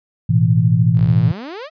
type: chord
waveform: sine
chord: A suspended second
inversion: none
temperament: equal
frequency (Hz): 110 / 123.47 / 164.81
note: A2 / B2 / E3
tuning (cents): 0 / 0 / 0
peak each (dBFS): -15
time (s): 0.29-1.32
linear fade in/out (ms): 10
type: exponential sweep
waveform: sawtooth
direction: up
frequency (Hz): 43.65 to 666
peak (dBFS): -24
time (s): 0.94-1.7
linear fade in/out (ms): 50
effects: resampled to 11025 Hz